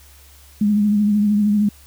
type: tone with vibrato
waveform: sine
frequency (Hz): 207.7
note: G#3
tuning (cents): 0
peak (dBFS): -13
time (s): 0.61-1.69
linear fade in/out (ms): 5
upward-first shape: triangle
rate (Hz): 13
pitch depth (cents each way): 46
effects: added 70 Hz sine -46 dBFS peak until 1.86 s + white hiss -49 dBFS RMS until 1.86 s